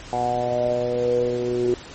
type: tone with low-pass filter sweep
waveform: 10% pulse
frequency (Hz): 122.2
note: B2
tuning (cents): -18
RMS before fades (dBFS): -22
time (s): 0.13-1.74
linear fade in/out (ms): 0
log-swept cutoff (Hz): 780 to 370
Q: 8.8
effects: pink hiss -40 dBFS RMS until 1.94 s + MP3 32 kbps